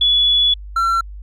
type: tone pair in turn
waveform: sine / triangle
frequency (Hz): 3414 / 1354.8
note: G#7 / E6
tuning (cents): +47 / +47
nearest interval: octave + major third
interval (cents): 1600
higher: first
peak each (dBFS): -11 / -12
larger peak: first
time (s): 0.01-0.54 / 0.76-1.01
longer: first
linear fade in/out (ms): 5
effects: added 50 Hz sine -30 dBFS peak until 1.22 s